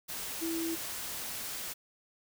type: tone in noise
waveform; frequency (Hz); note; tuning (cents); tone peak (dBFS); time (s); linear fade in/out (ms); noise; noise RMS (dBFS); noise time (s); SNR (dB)
sine; 329.6; E4; 0; -32; 0.41-0.76; 20; white; -39; 0.08-1.74; +4
effects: none